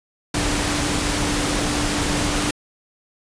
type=tone in noise; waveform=sine; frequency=293.7 Hz; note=D4; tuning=in tune; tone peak=-26 dBFS; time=0.34-2.51 s; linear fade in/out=5 ms; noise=pink; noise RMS=-22 dBFS; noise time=0.34-2.51 s; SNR=-7 dB; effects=resampled to 22050 Hz